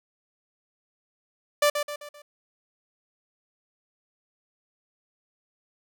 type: tone with echo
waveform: sawtooth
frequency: 587.3 Hz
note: D5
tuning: in tune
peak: -14 dBFS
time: 1.62-1.7 s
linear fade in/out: 5 ms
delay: 130 ms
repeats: 4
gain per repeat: -7 dB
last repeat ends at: 2.22 s
effects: none